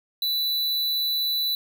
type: tone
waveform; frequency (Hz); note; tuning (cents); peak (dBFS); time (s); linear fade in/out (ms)
square; 3972; B7; +9; -23; 0.22-1.55; 2
effects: none